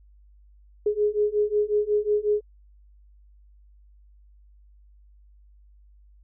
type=beating tone pair; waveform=sine; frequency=415.3 / 420.8 Hz; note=G#4 / G#4; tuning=0 / +23 cents; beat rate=5.5 Hz; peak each=-24 / -23 dBFS; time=0.86-2.41 s; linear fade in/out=5 ms; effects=added 50 Hz sine -51 dBFS peak until 6.23 s